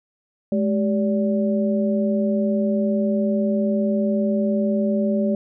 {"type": "tone cluster", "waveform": "sine", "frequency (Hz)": [211.2, 388.9, 579], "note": ["G#3", "G4", "D5"], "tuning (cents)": [29, -14, -25], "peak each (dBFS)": [-19, -27, -24], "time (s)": [0.52, 5.35], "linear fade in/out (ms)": 2, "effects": []}